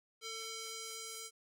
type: tone with band-pass filter sweep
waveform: square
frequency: 447.9 Hz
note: A4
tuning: 31 cents sharp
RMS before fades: -45 dBFS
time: 0.21-1.31 s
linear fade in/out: 50 ms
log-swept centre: 4600 to 8400 Hz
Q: 0.99
effects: none